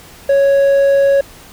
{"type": "tone with hard clipping", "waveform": "sine", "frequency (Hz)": 554.4, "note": "C#5", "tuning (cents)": 0, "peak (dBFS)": -9, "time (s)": [0.29, 1.21], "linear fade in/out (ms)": 5, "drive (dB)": 3, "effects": ["pink hiss -39 dBFS RMS until 1.52 s"]}